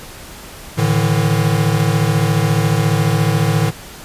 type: chord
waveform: square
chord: A suspended fourth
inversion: none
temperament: equal with one note detuned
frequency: 110 / 146.83 / 161.14 Hz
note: A2 / D3 / E3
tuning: 0 / 0 / -39 cents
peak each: -18 dBFS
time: 0.77-3.71 s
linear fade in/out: 20 ms
effects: pink hiss -35 dBFS RMS until 4.04 s + resampled to 32000 Hz